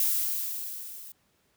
violet noise with level ramp, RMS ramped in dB -24 to -45 dBFS, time 0-1.12 s, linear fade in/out 2 ms, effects pink hiss -69 dBFS RMS until 1.56 s + high-pass 60 Hz 12 dB/octave

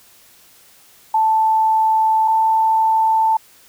sine tone pair in turn, 880 / 886.1 Hz, A5 / A5, 0 / +12 cents, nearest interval unison, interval 12 cents, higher second, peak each -12 dBFS, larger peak neither, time 1.14-2.28 / 2.28-3.37 s, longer first, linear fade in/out 5 ms, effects white hiss -49 dBFS RMS until 3.68 s

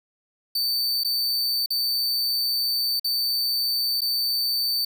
45% pulse tone with dropouts, 4563 Hz, C#8, 49 cents sharp, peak -21 dBFS, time 0.55-4.85 s, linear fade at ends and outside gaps 5 ms, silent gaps 1.036-1.046 / 1.661-1.704 / 2.997-3.044 / 4.008-4.016 s, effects none

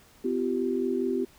sine tone cluster, 254.1 / 341.5 / 386.3 Hz, B3 / F4 / G4, +49 / -39 / -25 cents, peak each -29 / -31 / -28 dBFS, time 0.24-1.25 s, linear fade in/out 10 ms, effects pink hiss -57 dBFS RMS until 1.38 s

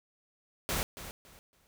pink noise with echo, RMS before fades -32 dBFS, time 0.69-0.83 s, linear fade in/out 0 ms, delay 280 ms, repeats 3, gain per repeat -12 dB, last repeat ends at 1.67 s, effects none

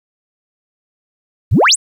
sine exponential sweep, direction up, 71.9 to 10548 Hz, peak -6 dBFS, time 1.51-1.76 s, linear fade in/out 20 ms, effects tanh soft clip ceiling -2 dBFS + 8-bit

